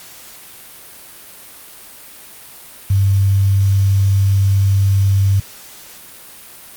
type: tone with quantisation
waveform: sine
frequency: 98 Hz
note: G2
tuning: in tune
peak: -10 dBFS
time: 2.9-5.4 s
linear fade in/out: 5 ms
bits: 6
effects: white hiss -38 dBFS RMS until 6.76 s + Opus 48 kbps